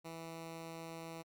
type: tone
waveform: 10% pulse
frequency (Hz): 164.3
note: E3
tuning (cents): -5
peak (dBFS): -37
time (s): 0.04-1.23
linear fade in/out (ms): 20
effects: Opus 48 kbps